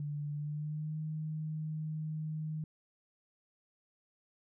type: tone with pitch glide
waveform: sine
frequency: 146.83 to 155.47 Hz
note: D3 to D#3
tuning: 0 to -1 cents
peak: -35 dBFS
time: 0-2.64 s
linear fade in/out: 2 ms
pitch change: +99 cents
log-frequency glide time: 0.33-0.98 s
effects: none